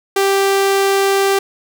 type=tone; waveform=sawtooth; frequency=392.4 Hz; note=G4; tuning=2 cents sharp; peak=-8 dBFS; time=0.16-1.39 s; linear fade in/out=5 ms; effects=none